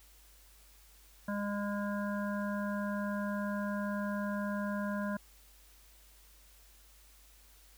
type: harmonic tone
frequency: 203.8 Hz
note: G#3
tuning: 32 cents flat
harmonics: 1 / 3 / 5 / 7 / 8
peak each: -34 / -40 / -43 / -45 / -45 dBFS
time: 1.28-5.17 s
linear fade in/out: 5 ms
effects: added 50 Hz sine -60 dBFS peak until 7.77 s + white hiss -62 dBFS RMS until 7.77 s